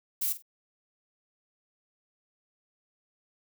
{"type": "noise with echo", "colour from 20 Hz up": "violet", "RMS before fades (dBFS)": -29, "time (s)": [0.21, 0.33], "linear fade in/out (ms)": 10, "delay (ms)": 47, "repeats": 2, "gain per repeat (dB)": -13, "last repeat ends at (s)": 0.424, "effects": []}